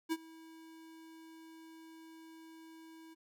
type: tone with ADSR envelope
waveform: square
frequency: 323.8 Hz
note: E4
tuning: 31 cents flat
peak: -31 dBFS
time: 0.09-3.15 s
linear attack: 31 ms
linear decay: 44 ms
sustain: -22 dB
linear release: 23 ms
effects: none